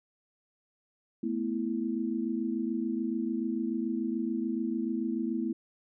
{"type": "chord", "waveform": "sine", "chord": "A suspended second", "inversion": "none", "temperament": "equal", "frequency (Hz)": [220, 246.9, 329.6], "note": ["A3", "B3", "E4"], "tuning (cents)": [0, 0, 0], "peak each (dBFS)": -33, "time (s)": [1.23, 5.53], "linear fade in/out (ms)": 5, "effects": []}